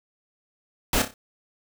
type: noise with echo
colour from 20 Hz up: pink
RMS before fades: -22 dBFS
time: 0.93-1.02 s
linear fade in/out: 2 ms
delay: 30 ms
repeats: 4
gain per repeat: -8 dB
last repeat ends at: 1.14 s
effects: none